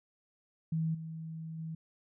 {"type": "tone with level steps", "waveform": "sine", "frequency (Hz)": 161.1, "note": "E3", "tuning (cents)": -39, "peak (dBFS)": [-29, -39, -37], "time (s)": [0.72, 1.75], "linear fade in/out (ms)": 5, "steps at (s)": [0.94, 1.58], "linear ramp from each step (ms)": 10, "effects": []}